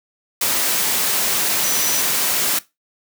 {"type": "tone in noise", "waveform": "sine", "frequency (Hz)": 5920, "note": "F#8", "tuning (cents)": 0, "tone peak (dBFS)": -23, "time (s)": [1.64, 2.01], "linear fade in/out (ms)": 5, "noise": "white", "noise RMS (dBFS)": -19, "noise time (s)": [0.41, 2.59], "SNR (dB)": -7, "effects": ["noise-tail reverb RT60 0.2 s tail -18 dB re dry", "high-pass 150 Hz 12 dB/octave"]}